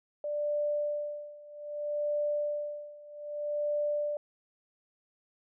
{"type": "tone with tremolo", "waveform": "sine", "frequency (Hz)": 590, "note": "D5", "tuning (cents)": 8, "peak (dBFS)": -27, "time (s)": [0.24, 4.17], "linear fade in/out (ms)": 2, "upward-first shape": "sine", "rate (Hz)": 0.63, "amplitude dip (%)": 90, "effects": []}